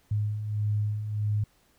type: beating tone pair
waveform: sine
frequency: 103.83 / 105.43 Hz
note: G#2 / G#2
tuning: 0 / +27 cents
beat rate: 1.6 Hz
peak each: -34 / -26 dBFS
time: 0.11-1.44 s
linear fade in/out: 5 ms
effects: pink hiss -65 dBFS RMS until 1.78 s